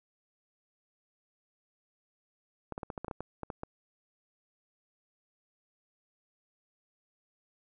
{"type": "clicks", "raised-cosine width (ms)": 1, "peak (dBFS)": -23, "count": 12, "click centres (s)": [2.723, 2.779, 2.832, 2.902, 2.978, 3.046, 3.082, 3.112, 3.206, 3.433, 3.502, 3.634], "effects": []}